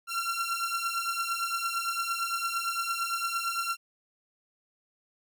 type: beating tone pair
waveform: sawtooth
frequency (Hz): 1362 / 1370.8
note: F6 / F6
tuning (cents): -44 / -33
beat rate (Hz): 8.8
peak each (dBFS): -29 / -28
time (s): 0.07-3.77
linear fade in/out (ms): 50
effects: none